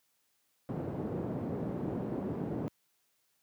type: band-pass noise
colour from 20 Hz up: pink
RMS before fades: -36 dBFS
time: 0.69-2.68 s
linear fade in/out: 0 ms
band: 130 to 420 Hz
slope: 12 dB/octave
effects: white hiss -75 dBFS RMS until 3.42 s + high-pass 80 Hz 12 dB/octave